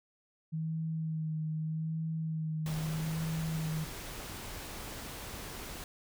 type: tone with vibrato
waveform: sine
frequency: 158.6 Hz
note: D#3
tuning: 33 cents sharp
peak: -32 dBFS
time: 0.52-3.85 s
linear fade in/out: 20 ms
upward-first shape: sine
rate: 0.81 Hz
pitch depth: 24 cents each way
type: noise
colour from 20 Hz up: pink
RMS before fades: -43 dBFS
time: 2.66-5.84 s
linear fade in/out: 2 ms
effects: none